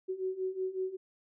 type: beating tone pair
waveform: sine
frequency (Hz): 372 / 377.4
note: F#4 / F#4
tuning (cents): +9 / +34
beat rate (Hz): 5.4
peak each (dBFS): -37 / -34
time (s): 0.08-0.97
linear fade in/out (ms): 20
effects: none